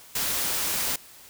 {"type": "noise", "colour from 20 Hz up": "white", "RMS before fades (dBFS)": -27, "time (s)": [0.15, 0.96], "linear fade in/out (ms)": 5, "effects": ["white hiss -49 dBFS RMS until 1.29 s"]}